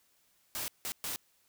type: noise bursts at uneven times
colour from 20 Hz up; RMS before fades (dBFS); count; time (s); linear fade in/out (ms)
white; -37; 3; 0.55-0.68 / 0.85-0.92 / 1.04-1.16; 0
effects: white hiss -70 dBFS RMS until 1.48 s